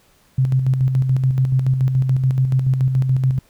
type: tone with tremolo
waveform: sine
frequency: 130.81 Hz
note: C3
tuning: in tune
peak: -12 dBFS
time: 0.38-3.39 s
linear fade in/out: 5 ms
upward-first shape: square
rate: 7 Hz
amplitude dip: 45%
effects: pink hiss -56 dBFS RMS until 3.49 s